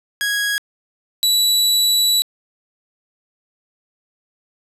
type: tone pair in turn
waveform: sawtooth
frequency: 1655 / 3936 Hz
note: G#6 / B7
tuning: -6 / -7 cents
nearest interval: octave + minor third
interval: 1499 cents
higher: second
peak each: -14 / -10 dBFS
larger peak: second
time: 0.21-0.58 / 1.23-2.22 s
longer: second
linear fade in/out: 0 ms
effects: resampled to 32000 Hz + 8-bit